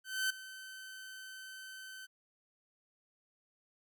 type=tone with ADSR envelope; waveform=sawtooth; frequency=1533 Hz; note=G6; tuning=39 cents flat; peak=-26 dBFS; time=0.04-2.07 s; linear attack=260 ms; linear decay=6 ms; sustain=-17 dB; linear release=25 ms; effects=none